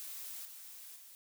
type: noise with level steps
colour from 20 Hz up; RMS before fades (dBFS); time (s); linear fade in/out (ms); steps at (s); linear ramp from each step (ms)
blue; -45 / -51 / -55; 0-1.15; 0; 0.45 / 0.96; 2
effects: none